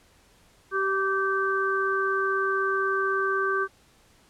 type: harmonic tone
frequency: 388 Hz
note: G4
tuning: 18 cents flat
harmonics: 1 / 3 / 4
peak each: -27 / -27 / -27 dBFS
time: 0.71-3.68 s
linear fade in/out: 50 ms
effects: pink hiss -59 dBFS RMS until 4.29 s + low-pass 11000 Hz 12 dB/octave